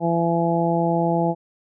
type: harmonic tone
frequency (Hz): 168.6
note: E3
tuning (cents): +39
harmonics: 1 / 2 / 3 / 4 / 5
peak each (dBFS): -22 / -24 / -26 / -24 / -25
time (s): 0-1.35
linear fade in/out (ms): 50
effects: none